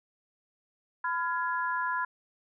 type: chord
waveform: sine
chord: F diminished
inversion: second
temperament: just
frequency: 1005.8 / 1396.9 / 1676.3 Hz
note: Cb6 / F6 / Ab6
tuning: +31 / 0 / +16 cents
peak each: -30 / -34 / -34 dBFS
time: 1.04-2.05 s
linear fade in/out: 5 ms
effects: none